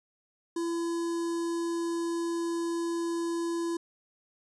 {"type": "tone with notch filter", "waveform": "square", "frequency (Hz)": 337.3, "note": "E4", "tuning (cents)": 40, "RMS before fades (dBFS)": -31, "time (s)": [0.56, 3.77], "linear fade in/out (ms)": 5, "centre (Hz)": 2400, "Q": 0.68, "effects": ["resampled to 22050 Hz"]}